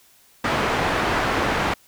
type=low-pass noise; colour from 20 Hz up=white; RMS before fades=-22 dBFS; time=0.44-1.74 s; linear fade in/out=5 ms; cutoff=1500 Hz; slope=12 dB/octave; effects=white hiss -55 dBFS RMS until 1.87 s